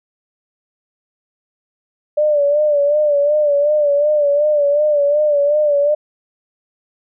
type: tone with vibrato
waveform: sine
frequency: 587.3 Hz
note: D5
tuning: in tune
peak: -11 dBFS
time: 2.17-5.95 s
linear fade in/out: 10 ms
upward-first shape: sine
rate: 2.7 Hz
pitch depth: 58 cents each way
effects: none